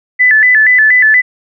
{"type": "tone with vibrato", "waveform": "sine", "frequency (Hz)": 1864.7, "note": "A#6", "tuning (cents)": 0, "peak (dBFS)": -4, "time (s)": [0.19, 1.22], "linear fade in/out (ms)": 20, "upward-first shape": "square", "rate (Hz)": 4.2, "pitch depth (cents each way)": 120, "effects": []}